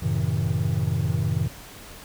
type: chord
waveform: triangle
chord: F# diminished seventh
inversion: none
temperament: just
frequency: 92.5 / 111 / 133.2 / 159.84 Hz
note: F#2 / A2 / C3 / Eb3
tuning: 0 / +16 / +31 / +47 cents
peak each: -25 dBFS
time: 0.02-1.48 s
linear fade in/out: 10 ms
effects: pink hiss -43 dBFS RMS until 2.04 s